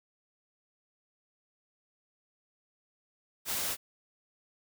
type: noise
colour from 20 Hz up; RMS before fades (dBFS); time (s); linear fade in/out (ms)
white; -33; 3.45-3.77; 50
effects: none